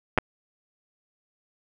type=clicks; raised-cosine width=0.5 ms; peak=-5 dBFS; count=2; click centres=0.177 / 0.185 s; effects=none